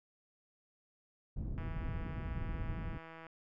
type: low-pass noise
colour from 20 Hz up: pink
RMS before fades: -39 dBFS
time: 1.36-2.98 s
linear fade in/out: 10 ms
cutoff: 180 Hz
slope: 12 dB/octave
type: click train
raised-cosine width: 0.5 ms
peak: -36 dBFS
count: 276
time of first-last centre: 1.58-3.267 s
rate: 163 Hz
effects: none